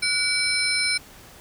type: tone cluster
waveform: sine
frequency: 1460 / 2287 / 4112 / 5280 / 9180 Hz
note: F#6 / D7 / C8 / E8 / D9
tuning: -24 / -47 / -31 / +2 / -40 cents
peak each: -32 / -24 / -27 / -26 / -29 dBFS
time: 0.02-0.98 s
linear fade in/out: 10 ms
effects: pink hiss -47 dBFS RMS until 1.4 s

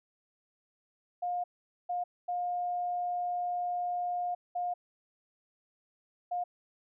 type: tone bursts at uneven times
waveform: sine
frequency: 711 Hz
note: F5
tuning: 31 cents sharp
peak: -30 dBFS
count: 5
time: 1.22-1.44 / 1.89-2.04 / 2.28-4.35 / 4.55-4.74 / 6.31-6.44 s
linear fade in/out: 10 ms
effects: none

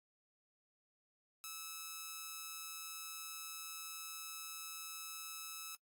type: tone with amplitude modulation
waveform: 5% pulse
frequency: 1300 Hz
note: E6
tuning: 24 cents flat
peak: -32 dBFS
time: 1.44-5.75 s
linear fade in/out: 0 ms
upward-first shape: sine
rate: 161 Hz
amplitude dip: 40%
effects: noise-tail reverb RT60 0.1 s tail -22 dB re dry + AAC 64 kbps

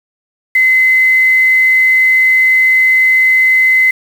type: tone with quantisation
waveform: sine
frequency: 2046 Hz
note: C7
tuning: 39 cents flat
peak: -6 dBFS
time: 0.55-3.91 s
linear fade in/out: 5 ms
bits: 5
effects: none

